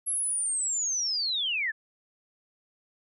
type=linear sweep; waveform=sine; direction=down; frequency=11240 to 1661.2 Hz; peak=-26 dBFS; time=0.06-1.72 s; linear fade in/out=20 ms; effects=none